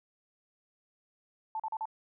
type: tone bursts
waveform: sine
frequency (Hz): 880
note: A5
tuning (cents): 0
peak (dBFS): -32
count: 4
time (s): 1.55-1.855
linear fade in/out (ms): 2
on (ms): 47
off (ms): 39
effects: none